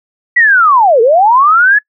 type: linear two-way sweep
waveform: sine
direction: down then up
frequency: 1975.5 to 431.2 to 1727 Hz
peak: -4 dBFS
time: 0.36-1.79 s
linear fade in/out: 10 ms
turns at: 1.01 s
effects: noise-tail reverb RT60 0.1 s tail -26 dB re dry